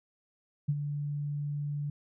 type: tone with ADSR envelope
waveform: sine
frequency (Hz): 145.6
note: D3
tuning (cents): -15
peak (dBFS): -23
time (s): 0.68-1.9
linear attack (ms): 13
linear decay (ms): 48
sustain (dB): -8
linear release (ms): 4
effects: none